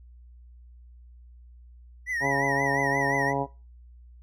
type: tone with vibrato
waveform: triangle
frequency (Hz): 1921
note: B6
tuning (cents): -48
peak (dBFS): -25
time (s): 2.06-3.34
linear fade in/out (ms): 50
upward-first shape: triangle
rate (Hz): 5.7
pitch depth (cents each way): 110
type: harmonic tone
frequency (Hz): 138.59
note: C#3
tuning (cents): 0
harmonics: 1 / 2 / 3 / 4 / 5 / 6 / 7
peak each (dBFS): -32 / -32 / -32 / -32 / -32 / -32 / -32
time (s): 2.2-3.47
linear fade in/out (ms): 50
effects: noise-tail reverb RT60 0.3 s tail -19 dB re dry + added 60 Hz sine -47 dBFS peak until 4.22 s